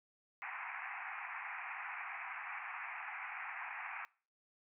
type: band-pass noise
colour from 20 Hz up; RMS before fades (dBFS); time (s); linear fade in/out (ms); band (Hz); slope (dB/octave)
white; -45; 0.42-4.05; 0; 730 to 2500; 96
effects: noise-tail reverb RT60 0.4 s tail -23 dB re dry